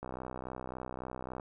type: click train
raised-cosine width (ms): 1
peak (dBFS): -26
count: 88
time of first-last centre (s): 0.03-1.398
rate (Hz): 63.6
effects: none